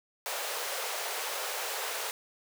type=high-pass noise; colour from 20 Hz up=pink; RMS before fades=-35 dBFS; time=0.26-2.11 s; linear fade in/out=0 ms; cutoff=440 Hz; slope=48 dB/octave; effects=none